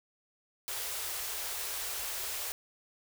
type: band-stop noise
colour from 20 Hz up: white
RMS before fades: -37 dBFS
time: 0.68-2.52 s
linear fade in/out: 0 ms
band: 100 to 370 Hz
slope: 48 dB/octave
effects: none